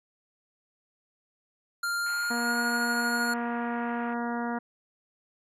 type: tone with pitch glide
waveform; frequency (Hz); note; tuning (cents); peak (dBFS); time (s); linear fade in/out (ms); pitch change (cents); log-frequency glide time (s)
square; 1396.9 to 1435.3; F6 to F6; 0 to +47; -28; 1.83-3.34; 5; +47; 1.99-2.57
type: band-pass noise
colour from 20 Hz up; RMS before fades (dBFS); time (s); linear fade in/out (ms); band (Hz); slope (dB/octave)
pink; -47; 2.06-4.14; 5; 850 to 2600; 48
type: harmonic tone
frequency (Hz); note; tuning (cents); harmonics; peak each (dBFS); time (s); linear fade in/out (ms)
237.1; A#3; +30; 1 / 2 / 3 / 4 / 5 / 6 / 7 / 8; -31 / -38 / -36 / -37 / -43 / -39 / -44 / -46; 2.3-4.59; 10
effects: resampled to 32000 Hz